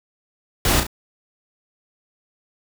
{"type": "noise with echo", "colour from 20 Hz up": "pink", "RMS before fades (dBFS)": -18, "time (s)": [0.65, 0.8], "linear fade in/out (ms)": 2, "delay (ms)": 34, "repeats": 2, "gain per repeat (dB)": -6, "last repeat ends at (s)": 0.868, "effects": []}